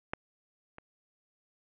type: clicks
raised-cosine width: 0.5 ms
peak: -17 / -30 dBFS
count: 2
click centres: 0.135 / 0.784 s
effects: resampled to 8000 Hz + 9-bit